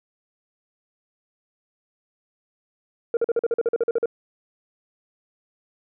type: tone bursts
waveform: sine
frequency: 466.2 Hz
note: A#4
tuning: in tune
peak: -15 dBFS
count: 13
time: 3.14-4.058 s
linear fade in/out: 2 ms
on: 30 ms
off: 44 ms
effects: tanh soft clip ceiling -16 dBFS